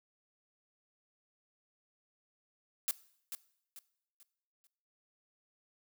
blue noise with echo, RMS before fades -32 dBFS, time 2.88-2.91 s, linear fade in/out 0 ms, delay 440 ms, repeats 4, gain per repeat -9 dB, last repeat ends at 4.67 s, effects noise-tail reverb RT60 0.7 s tail -19 dB re dry

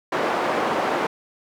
white band-pass noise, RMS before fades -23 dBFS, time 0.12-1.07 s, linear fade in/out 5 ms, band 300 to 1000 Hz, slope 12 dB/octave, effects none

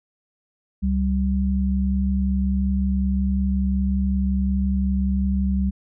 sine tone pair together, 68.6 / 194.03 Hz, C#2 / G3, -17 / -17 cents, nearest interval octave + tritone, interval 1800 cents, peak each -21 dBFS, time 0.82-5.71 s, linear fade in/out 20 ms, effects none

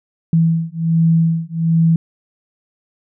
sine beating tone pair, 163.7 / 165 Hz, E3 / E3, -12 / +2 cents, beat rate 1.3 Hz, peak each -15 dBFS, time 0.33-1.96 s, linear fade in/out 2 ms, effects none

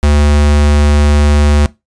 square tone, 73.42 Hz, D2, in tune, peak -7 dBFS, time 0.03-1.66 s, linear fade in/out 0 ms, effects noise-tail reverb RT60 0.2 s tail -19 dB re dry + resampled to 22050 Hz

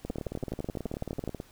two click trains, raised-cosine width 2 ms, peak -22 / -19 dBFS, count 26 / 15, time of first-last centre 0.05-1.401 / 0.1-1.276 s, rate 18.5 / 11.9 Hz, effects pink hiss -58 dBFS RMS until 1.51 s

